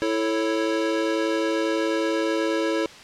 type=chord; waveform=square; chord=A major; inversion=second; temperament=equal with one note detuned; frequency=329.6 / 440 / 552.1 Hz; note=E4 / A4 / C#5; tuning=0 / 0 / -7 cents; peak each=-25 / -28 / -28 dBFS; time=0.02-2.86 s; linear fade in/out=0 ms; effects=white hiss -43 dBFS RMS until 3.03 s + low-pass 5000 Hz 12 dB/octave